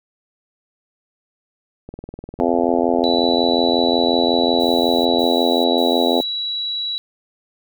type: click train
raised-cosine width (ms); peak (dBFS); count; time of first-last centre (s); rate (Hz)
2; -20; 68; 1.89-5.24; 20
type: harmonic tone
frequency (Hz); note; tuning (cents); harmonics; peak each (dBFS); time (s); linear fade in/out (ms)
85.5; F2; -36; 3 / 4 / 5 / 6 / 7 / 8 / 9 / 10; -20 / -22 / -22 / -23 / -24 / -22 / -27 / -28; 2.4-6.21; 0
type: tone with pitch glide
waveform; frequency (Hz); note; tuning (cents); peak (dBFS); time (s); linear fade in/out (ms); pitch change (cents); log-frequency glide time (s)
sine; 3951 to 3910; B7 to B7; 0 to -18; -21; 3.04-6.98; 0; -18; 3.15-6.07
type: noise bursts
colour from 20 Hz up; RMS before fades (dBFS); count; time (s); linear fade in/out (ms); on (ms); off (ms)
violet; -39; 3; 4.6-6.23; 0; 450; 140
effects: none